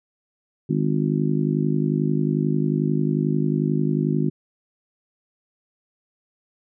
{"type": "harmonic tone", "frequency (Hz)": 51.2, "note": "G#1", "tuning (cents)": -24, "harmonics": [3, 4, 5, 6, 7], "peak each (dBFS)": [-22, -25, -25, -30, -28], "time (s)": [0.69, 4.3], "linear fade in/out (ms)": 10, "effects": []}